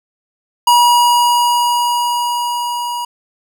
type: tone with level ramp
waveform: square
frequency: 962 Hz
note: B5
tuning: 46 cents flat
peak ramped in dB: -7 to -20 dBFS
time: 0.67-3.05 s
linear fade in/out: 5 ms
effects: none